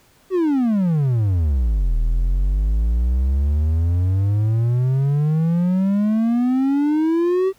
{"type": "exponential two-way sweep", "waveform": "triangle", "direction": "down then up", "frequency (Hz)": [388.6, 38.37, 388.6], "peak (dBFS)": -13, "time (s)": [0.3, 7.53], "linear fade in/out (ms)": 50, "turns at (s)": 1.96, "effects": ["pink hiss -55 dBFS RMS until 7.58 s"]}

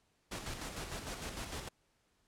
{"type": "noise with tremolo", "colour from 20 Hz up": "pink", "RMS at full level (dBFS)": -41, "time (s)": [0.31, 1.69], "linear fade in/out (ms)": 10, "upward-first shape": "square", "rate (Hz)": 6.6, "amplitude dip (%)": 45, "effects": ["pink hiss -75 dBFS RMS until 2.27 s", "low-pass 10000 Hz 12 dB/octave"]}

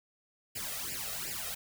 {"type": "noise with flanger", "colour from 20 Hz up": "white", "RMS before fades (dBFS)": -38, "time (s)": [0.55, 1.55], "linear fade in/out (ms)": 10, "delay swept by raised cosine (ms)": [0.4, 1.6], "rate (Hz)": 2.7, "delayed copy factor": 0.95, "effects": []}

